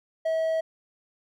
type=tone; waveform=triangle; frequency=645 Hz; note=E5; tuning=38 cents flat; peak=-21 dBFS; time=0.25-0.61 s; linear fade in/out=10 ms; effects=none